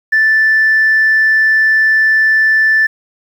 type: tone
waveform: sine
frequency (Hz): 1760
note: A6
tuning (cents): 0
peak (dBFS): -6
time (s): 0.12-2.87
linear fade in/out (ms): 10
effects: tanh soft clip ceiling -4 dBFS + 7-bit